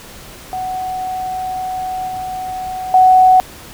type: tone with level steps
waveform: sine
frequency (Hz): 744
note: F#5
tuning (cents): +9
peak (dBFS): -19 / -21 / -5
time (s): 0.53-3.4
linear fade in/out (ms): 0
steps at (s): 2.08 / 2.94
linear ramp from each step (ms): 2
effects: pink hiss -36 dBFS RMS until 3.73 s